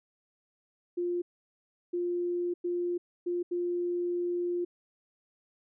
sine tone bursts at uneven times, 351.1 Hz, F4, 9 cents sharp, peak -28 dBFS, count 5, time 0.97-1.22 / 1.93-2.54 / 2.64-2.98 / 3.26-3.43 / 3.51-4.65 s, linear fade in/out 10 ms, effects none

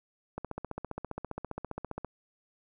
click train, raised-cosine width 1 ms, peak -22 dBFS, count 26, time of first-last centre 0.38-2.047 s, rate 15 Hz, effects none

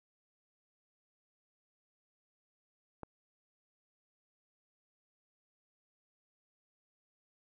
click, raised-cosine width 1 ms, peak -28 dBFS, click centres 3.033 s, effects none

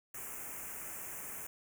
white band-stop noise, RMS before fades -44 dBFS, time 0.14-1.47 s, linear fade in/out 5 ms, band 2600 to 6400 Hz, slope 48 dB/octave, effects none

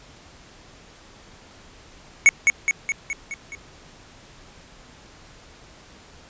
square tone with echo, 2217 Hz, C#7, in tune, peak -9 dBFS, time 2.26-2.29 s, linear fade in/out 0 ms, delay 210 ms, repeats 6, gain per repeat -4 dB, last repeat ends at 3.55 s, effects pink hiss -48 dBFS RMS until 6.29 s + resampled to 16000 Hz

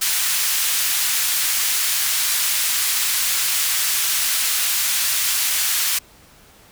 white band-pass noise, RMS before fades -20 dBFS, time 0.01-5.99 s, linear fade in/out 10 ms, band 1500 to 16000 Hz, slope 12 dB/octave, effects pink hiss -49 dBFS RMS until 6.71 s

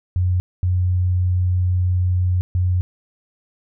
sine tone bursts at uneven times, 90.6 Hz, F#2, 36 cents flat, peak -15 dBFS, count 3, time 0.16-0.4 / 0.63-2.41 / 2.55-2.81 s, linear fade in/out 0 ms, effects none

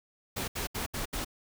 pink noise bursts, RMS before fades -34 dBFS, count 5, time 0.36-1.248 s, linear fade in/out 10 ms, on 120 ms, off 72 ms, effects none

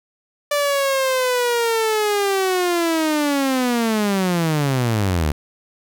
sawtooth linear sweep, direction down, 586 to 70 Hz, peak -13 dBFS, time 0.51-5.32 s, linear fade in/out 5 ms, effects none

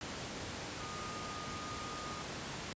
sine tone in noise, 1228 Hz, D#6, 23 cents flat, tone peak -45 dBFS, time 0.8-2.22 s, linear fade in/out 2 ms, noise pink, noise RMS -42 dBFS, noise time 0.01-2.73 s, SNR -6 dB, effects high-pass 80 Hz 12 dB/octave + resampled to 16000 Hz

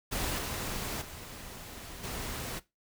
pink noise with level steps, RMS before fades -33 / -36 / -45 / -38 dBFS, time 0.11-2.6 s, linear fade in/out 20 ms, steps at 0.38 / 1.01 / 2.03 s, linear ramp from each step 10 ms, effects noise-tail reverb RT60 0.2 s tail -17 dB re dry

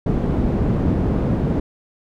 white low-pass noise, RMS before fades -19 dBFS, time 0.06-1.6 s, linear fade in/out 5 ms, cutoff 250 Hz, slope 12 dB/octave, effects none

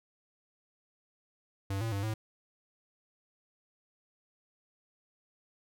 square tone with pitch steps, 98 / 113.4 / 99.3 / 109.4 Hz, G2 / A#2 / G2 / A2, 0 / -47 / +23 / -9 cents, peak -32 dBFS, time 1.7-2.14 s, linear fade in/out 5 ms, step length 110 ms, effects none

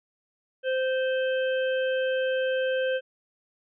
harmonic tone, 520 Hz, C5, 11 cents flat, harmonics 1 / 3 / 5 / 6, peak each -24 / -32 / -40 / -39 dBFS, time 0.63-3.01 s, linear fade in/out 50 ms, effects none

